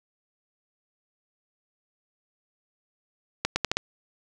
accelerating click train, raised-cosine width 0.2 ms, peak -6 dBFS, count 5, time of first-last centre 3.45-3.77 s, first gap 110 ms, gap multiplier 0.79, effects none

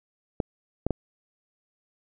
clicks, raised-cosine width 2 ms, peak -11 dBFS, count 3, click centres 0.402 / 0.866 / 0.907 s, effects none

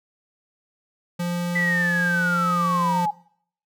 square tone, 174.61 Hz, F3, in tune, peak -24 dBFS, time 1.19-3.06 s, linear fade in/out 10 ms
sine linear sweep, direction down, 1990 to 816 Hz, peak -20 dBFS, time 1.55-3.11 s, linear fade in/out 10 ms
effects noise-tail reverb RT60 0.6 s tail -22 dB re dry

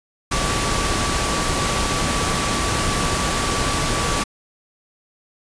sine tone in noise, 1150 Hz, D6, 37 cents flat, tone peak -27 dBFS, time 0.31-4.24 s, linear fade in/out 10 ms, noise pink, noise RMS -21 dBFS, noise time 0.31-4.24 s, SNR -9 dB, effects resampled to 22050 Hz

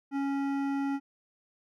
sine tone with hard clipping, 277.2 Hz, C#4, in tune, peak -30 dBFS, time 0.11-1 s, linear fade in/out 50 ms, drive 13 dB, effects none

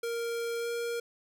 square tone with pitch glide, 466.2 to 470 Hz, A#4 to A#4, 0 to +14 cents, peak -32 dBFS, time 0.03-1 s, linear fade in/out 5 ms, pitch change +14 cents, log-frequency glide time 0.59-0.68 s, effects none

